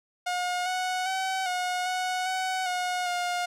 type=tone with pitch steps; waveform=sawtooth; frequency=718 / 737 / 760 / 725 / 736 / 749 / 724 / 711 Hz; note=F5 / F#5 / F#5 / F#5 / F#5 / F#5 / F#5 / F5; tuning=+48 / -7 / +46 / -35 / -9 / +21 / -38 / +31 cents; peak=-23 dBFS; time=0.26-3.46 s; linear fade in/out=10 ms; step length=400 ms; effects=low-pass 9000 Hz 12 dB/octave